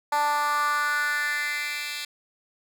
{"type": "tone with high-pass filter sweep", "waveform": "10% pulse", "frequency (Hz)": 293.7, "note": "D4", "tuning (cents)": 0, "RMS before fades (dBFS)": -26, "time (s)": [0.12, 2.05], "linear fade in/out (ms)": 5, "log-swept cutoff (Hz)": [830, 2900], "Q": 4, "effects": []}